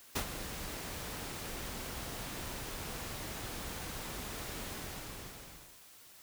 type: noise with ADSR envelope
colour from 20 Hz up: pink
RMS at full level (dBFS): -32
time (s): 0.15-5.81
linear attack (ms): 11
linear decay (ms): 83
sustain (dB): -10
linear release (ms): 1100
effects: white hiss -57 dBFS RMS until 6.22 s